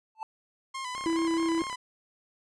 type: tone with exponential growth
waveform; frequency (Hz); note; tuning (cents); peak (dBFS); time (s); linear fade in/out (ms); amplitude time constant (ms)
triangle; 880; A5; 0; -27; 0.15-0.23; 1; 16
type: tone with vibrato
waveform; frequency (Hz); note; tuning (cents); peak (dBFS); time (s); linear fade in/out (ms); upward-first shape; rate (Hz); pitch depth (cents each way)
sawtooth; 1033; C6; -22; -30; 0.74-1.76; 10; square; 4.7; 55
type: click train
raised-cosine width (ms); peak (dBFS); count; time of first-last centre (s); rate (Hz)
0.5; -28; 27; 0.95-1.728; 33.4
type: tone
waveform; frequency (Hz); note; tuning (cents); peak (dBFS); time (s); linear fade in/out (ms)
triangle; 329.6; E4; 0; -23; 1.06-1.62; 0
effects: resampled to 22050 Hz